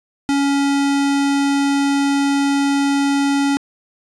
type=tone; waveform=square; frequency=280 Hz; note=C#4; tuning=18 cents sharp; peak=-15 dBFS; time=0.29-3.57 s; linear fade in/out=0 ms; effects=resampled to 22050 Hz + 9-bit